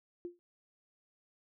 sine tone with exponential decay, 349.2 Hz, F4, in tune, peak -35 dBFS, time 0.25-0.39 s, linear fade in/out 0 ms, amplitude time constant 30 ms, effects none

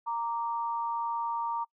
sine tone pair together, 930 / 1171.7 Hz, A#5 / D6, -4 / -4 cents, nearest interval major third, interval 400 cents, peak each -30 / -36 dBFS, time 0.06-1.65 s, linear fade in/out 20 ms, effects noise-tail reverb RT60 0.1 s tail -26 dB re dry

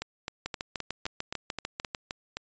two click trains, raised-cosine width 0.2 ms, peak -16 / -15 dBFS, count 10 / 11, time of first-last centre 0.02-2.37 / 0.46-1.948 s, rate 3.83 / 6.72 Hz, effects resampled to 16000 Hz

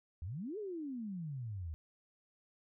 sine exponential two-way sweep, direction up then down, 75 to 441.9 to 75 Hz, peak -39 dBFS, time 0.22-1.74 s, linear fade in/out 0 ms, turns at 0.58 s, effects none

